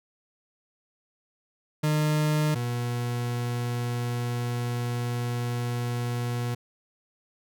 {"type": "tone pair in turn", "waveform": "40% pulse", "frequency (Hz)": [152.1, 120.72], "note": ["D#3", "B2"], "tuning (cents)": [-39, -39], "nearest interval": "major third", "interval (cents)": 400, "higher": "first", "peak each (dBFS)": [-21, -26], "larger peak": "first", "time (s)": [[1.83, 2.55], [2.55, 6.55]], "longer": "second", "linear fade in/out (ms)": 10, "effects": []}